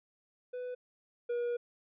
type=tone pair in turn; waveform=triangle; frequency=497.5 / 479.6 Hz; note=B4 / A#4; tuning=+13 / +49 cents; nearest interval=minor second; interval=64 cents; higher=first; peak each=-35 / -29 dBFS; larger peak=second; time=0.53-0.75 / 1.29-1.57 s; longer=second; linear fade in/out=10 ms; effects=resampled to 8000 Hz